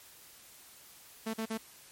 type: tone bursts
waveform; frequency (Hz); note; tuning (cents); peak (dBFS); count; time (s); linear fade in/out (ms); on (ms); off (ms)
sawtooth; 222.3; A3; +18; -29; 3; 1.26-1.578; 10; 78; 42
effects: white hiss -55 dBFS RMS until 1.91 s + MP3 64 kbps